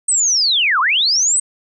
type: linear two-way sweep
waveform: sine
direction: down then up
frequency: 8372 to 987.8 to 8372 Hz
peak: -12 dBFS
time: 0.08-1.4 s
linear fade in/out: 5 ms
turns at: 0.8 s
effects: none